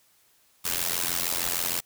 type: noise with amplitude modulation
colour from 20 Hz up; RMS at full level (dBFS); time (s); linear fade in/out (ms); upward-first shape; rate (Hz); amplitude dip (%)
white; -24; 0.64-1.81; 20; sine; 86.4; 95
effects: white hiss -63 dBFS RMS until 1.85 s